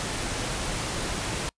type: noise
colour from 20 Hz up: pink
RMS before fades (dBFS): -30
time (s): 0-1.49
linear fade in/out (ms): 0
effects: noise-tail reverb RT60 0.1 s tail -26 dB re dry + resampled to 22050 Hz